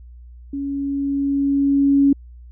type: tone with level ramp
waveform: sine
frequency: 279 Hz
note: C#4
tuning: 11 cents sharp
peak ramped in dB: -23 to -10 dBFS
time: 0.53-2.13 s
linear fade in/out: 5 ms
effects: added 60 Hz sine -38 dBFS peak until 2.51 s